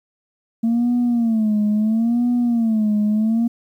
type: tone with vibrato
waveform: sine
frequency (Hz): 225.7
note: A3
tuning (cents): +44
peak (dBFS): -13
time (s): 0.63-3.48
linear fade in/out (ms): 10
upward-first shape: sine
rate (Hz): 0.74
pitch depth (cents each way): 130
effects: tanh soft clip ceiling -13 dBFS + 9-bit